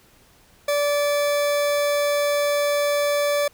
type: tone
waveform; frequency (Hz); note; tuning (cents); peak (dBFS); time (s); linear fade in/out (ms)
40% pulse; 580; D5; -22; -18; 0.68-3.48; 5
effects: pink hiss -55 dBFS RMS until 3.53 s